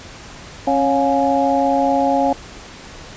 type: tone cluster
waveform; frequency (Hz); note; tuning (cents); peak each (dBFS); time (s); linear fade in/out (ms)
sine; 272.4 / 553 / 710 / 835; C#4 / C#5 / F5 / G#5; -30 / -4 / +28 / +9; -19; 0.67-2.33; 5
effects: pink hiss -37 dBFS RMS until 3.16 s + resampled to 16000 Hz